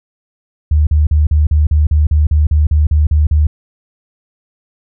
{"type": "tone bursts", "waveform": "sine", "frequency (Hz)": 75.7, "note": "D#2", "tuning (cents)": -47, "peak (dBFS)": -7, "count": 14, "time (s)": [0.71, 3.47], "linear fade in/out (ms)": 5, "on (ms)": 160, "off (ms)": 40, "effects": []}